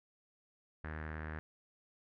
sawtooth tone with low-pass filter, 77.8 Hz, D#2, in tune, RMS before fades -43 dBFS, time 0.84-1.39 s, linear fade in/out 0 ms, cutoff 1700 Hz, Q 5.1, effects none

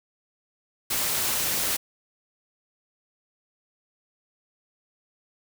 white noise, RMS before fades -26 dBFS, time 0.9-1.77 s, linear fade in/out 10 ms, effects none

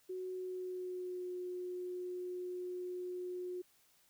sine tone with pitch glide, 370 to 361.1 Hz, F#4 to F#4, 0 to -42 cents, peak -39 dBFS, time 0.09-3.62 s, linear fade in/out 10 ms, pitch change -42 cents, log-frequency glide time 0.32-1.31 s, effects white hiss -70 dBFS RMS until 4.09 s

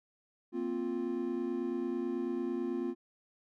triangle chord, Bb suspended second, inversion none, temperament just, 233.1 / 262.2 / 349.6 Hz, Bb3 / C4 / F4, 0 / +4 / +2 cents, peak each -37 / -35 / -33 dBFS, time 0.52-2.95 s, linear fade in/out 50 ms, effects none

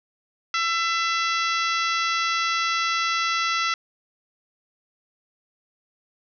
harmonic tone, 670 Hz, E5, 28 cents sharp, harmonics 2 / 3 / 4 / 5 / 6 / 7 / 8 / 9, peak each -24 / -28 / -30 / -32 / -34 / -35 / -36 / -37 dBFS, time 0.54-3.74 s, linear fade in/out 2 ms, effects none

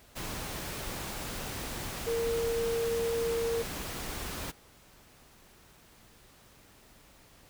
sine tone in noise, 462.5 Hz, A#4, 14 cents flat, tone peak -28 dBFS, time 2.06-3.63 s, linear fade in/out 20 ms, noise pink, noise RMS -38 dBFS, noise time 0.15-4.52 s, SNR +7 dB, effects pink hiss -58 dBFS RMS until 7.49 s

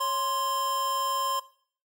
square tone pair together, 554.4 / 1046.6 Hz, C#5 / C6, 0 / 0 cents, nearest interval major seventh, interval 1100 cents, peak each -38 / -27 dBFS, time 0-1.4 s, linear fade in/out 10 ms, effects noise-tail reverb RT60 0.5 s tail -17 dB re dry

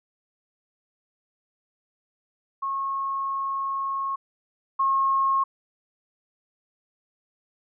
sine tone pair in turn, 1090 / 1082.5 Hz, C#6 / C#6, -29 / -41 cents, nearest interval unison, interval 12 cents, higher first, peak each -25 / -19 dBFS, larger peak second, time 2.62-4.16 / 4.79-5.44 s, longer first, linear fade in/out 10 ms, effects none

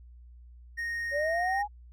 triangle tone, 1859 Hz, A#6, 5 cents flat, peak -29 dBFS, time 0.77-1.63 s, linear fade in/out 20 ms
sine linear sweep, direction up, 554.4 to 844 Hz, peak -27 dBFS, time 1.11-1.68 s, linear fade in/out 50 ms
effects added 60 Hz sine -48 dBFS peak until 1.92 s

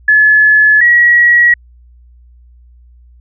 sine tone pair in turn, 1714 / 1914.9 Hz, A6 / A#6, -46 / +46 cents, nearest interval major second, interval 192 cents, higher second, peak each -4 dBFS, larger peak neither, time 0.08-0.81 / 0.81-1.54 s, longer neither, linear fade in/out 5 ms, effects added 60 Hz sine -39 dBFS peak until 3.2 s

